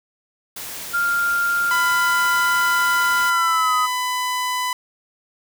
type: noise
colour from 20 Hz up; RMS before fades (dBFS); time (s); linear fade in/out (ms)
white; -32; 0.56-3.3; 5
type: tone with pitch glide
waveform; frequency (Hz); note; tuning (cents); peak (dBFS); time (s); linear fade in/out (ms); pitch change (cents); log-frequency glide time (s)
sine; 1396.9 to 1259; F6 to D#6; 0 to +20; -17; 0.93-3.87; 20; -180; 3.28-3.75
type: tone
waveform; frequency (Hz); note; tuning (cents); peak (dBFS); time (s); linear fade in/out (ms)
sawtooth; 1000; B5; +21; -17; 1.71-4.73; 2
effects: none